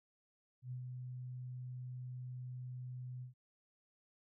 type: tone with ADSR envelope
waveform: sine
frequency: 125.8 Hz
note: B2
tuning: 32 cents sharp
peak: -40 dBFS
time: 0.62-3.34 s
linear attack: 94 ms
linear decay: 100 ms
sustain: -3 dB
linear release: 120 ms
effects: none